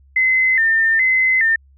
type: tone with vibrato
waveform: sine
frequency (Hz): 1922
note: B6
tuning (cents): -48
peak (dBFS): -12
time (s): 0.16-1.56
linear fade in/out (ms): 5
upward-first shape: square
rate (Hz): 1.2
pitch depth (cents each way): 110
effects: added 68 Hz sine -47 dBFS peak until 1.77 s